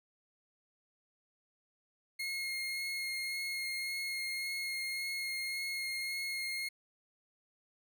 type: tone with vibrato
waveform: 30% pulse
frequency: 2149 Hz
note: C7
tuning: 46 cents sharp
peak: -33 dBFS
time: 2.19-6.69 s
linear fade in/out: 10 ms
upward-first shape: sine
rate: 1.8 Hz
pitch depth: 11 cents each way
effects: none